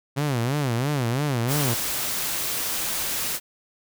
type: tone with vibrato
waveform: sawtooth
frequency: 131.4 Hz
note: C3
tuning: 8 cents sharp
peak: -18 dBFS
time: 0.16-1.75 s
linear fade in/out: 20 ms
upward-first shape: sine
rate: 3 Hz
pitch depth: 230 cents each way
type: noise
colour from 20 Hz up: white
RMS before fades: -27 dBFS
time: 1.47-3.4 s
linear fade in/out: 50 ms
effects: none